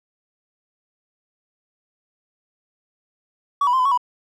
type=tone with pitch steps; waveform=triangle; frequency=1134 / 981 / 1044 / 1010 / 1110 / 984 Hz; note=C#6 / B5 / C6 / B5 / C#6 / B5; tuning=+39 / -12 / -4 / +39 / +2 / -7 cents; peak=-12 dBFS; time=3.61-3.976 s; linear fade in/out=5 ms; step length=61 ms; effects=tanh soft clip ceiling -11 dBFS